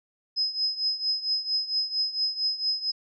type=tone with tremolo; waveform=sine; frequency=5080 Hz; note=D#8; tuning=35 cents sharp; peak=-21 dBFS; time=0.36-2.92 s; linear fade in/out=20 ms; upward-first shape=triangle; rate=4.4 Hz; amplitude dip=85%; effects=none